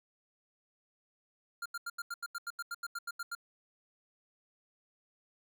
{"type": "tone bursts", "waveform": "square", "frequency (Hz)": 1396.9, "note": "F6", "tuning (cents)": 0, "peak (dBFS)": -37, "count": 15, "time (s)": [1.62, 3.351], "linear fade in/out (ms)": 5, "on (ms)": 37, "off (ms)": 84, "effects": []}